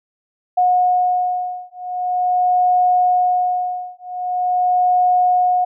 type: beating tone pair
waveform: sine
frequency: 725 / 725.44 Hz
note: F#5 / F#5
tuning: -35 / -34 cents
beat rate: 0.44 Hz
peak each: -17 dBFS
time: 0.57-5.65 s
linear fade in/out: 10 ms
effects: none